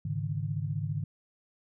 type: chord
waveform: sine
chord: Ab suspended fourth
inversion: none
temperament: equal with one note detuned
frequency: 103.83 / 140.44 / 155.56 Hz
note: Ab2 / Db3 / Eb3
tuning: 0 / +23 / 0 cents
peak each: -34 dBFS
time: 0.05-1.04 s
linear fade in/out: 5 ms
effects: none